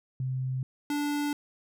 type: tone pair in turn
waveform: sine / square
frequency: 129.9 / 291.6 Hz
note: C3 / D4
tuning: -12 / -12 cents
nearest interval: octave + major second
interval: 1400 cents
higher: second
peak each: -28 dBFS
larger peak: neither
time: 0.2-0.63 / 0.9-1.33 s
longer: neither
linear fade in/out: 2 ms
effects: none